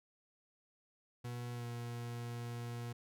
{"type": "tone with pitch glide", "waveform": "40% pulse", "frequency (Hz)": [121.1, 119.09], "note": ["B2", "A#2"], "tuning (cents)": [-34, 37], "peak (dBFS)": -40, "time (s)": [1.24, 2.93], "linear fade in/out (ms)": 10, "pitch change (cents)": -29, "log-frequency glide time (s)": [1.53, 1.65], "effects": []}